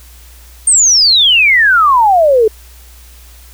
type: exponential sweep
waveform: sine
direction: down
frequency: 8870 to 420 Hz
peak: -5 dBFS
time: 0.67-2.48 s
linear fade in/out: 5 ms
effects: added 60 Hz sine -36 dBFS peak until 3.53 s + white hiss -42 dBFS RMS until 3.53 s